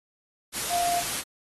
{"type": "tone in noise", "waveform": "sine", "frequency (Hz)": 698.5, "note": "F5", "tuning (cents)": 0, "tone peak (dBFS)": -24, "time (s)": [0.69, 1.03], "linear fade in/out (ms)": 50, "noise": "white", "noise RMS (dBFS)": -30, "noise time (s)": [0.52, 1.24], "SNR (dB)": 3, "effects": ["AAC 32 kbps"]}